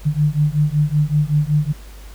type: beating tone pair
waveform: sine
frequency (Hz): 146.83 / 152.13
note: D3 / D#3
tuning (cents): 0 / -39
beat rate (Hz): 5.3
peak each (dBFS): -17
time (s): 0.05-1.73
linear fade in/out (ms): 20
effects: added 50 Hz sine -35 dBFS peak until 2.14 s + pink hiss -45 dBFS RMS until 2.14 s